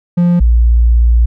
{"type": "tone pair in turn", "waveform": ["triangle", "sine"], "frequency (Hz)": [174.61, 58.27], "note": ["F3", "A#1"], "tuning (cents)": [0, 0], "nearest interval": "octave + perfect fifth", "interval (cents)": 1900, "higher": "first", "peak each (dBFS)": -5, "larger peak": "neither", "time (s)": [[0.17, 0.4], [0.4, 1.26]], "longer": "second", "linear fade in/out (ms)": 10, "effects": []}